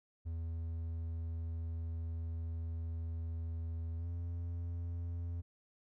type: tone with pitch glide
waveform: triangle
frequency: 82.41 to 85.41 Hz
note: E2 to F2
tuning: 0 to -38 cents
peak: -35 dBFS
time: 0.25-5.42 s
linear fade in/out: 20 ms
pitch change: +62 cents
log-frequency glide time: 3.97-4.07 s
effects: none